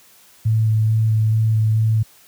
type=tone with vibrato; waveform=sine; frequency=110 Hz; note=A2; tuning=in tune; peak=-13 dBFS; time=0.45-2.03 s; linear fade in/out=10 ms; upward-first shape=square; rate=2.3 Hz; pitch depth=10 cents each way; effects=white hiss -50 dBFS RMS until 2.27 s + high-pass 60 Hz 12 dB/octave